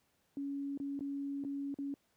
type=tone with dropouts; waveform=sine; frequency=279.9 Hz; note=C#4; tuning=17 cents sharp; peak=-36 dBFS; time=0.37-1.94 s; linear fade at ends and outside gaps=1 ms; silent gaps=0.775-0.8 / 0.992-1.007 / 1.439-1.448 / 1.742-1.787 s; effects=pink hiss -75 dBFS RMS until 2.16 s + high-pass 80 Hz 12 dB/octave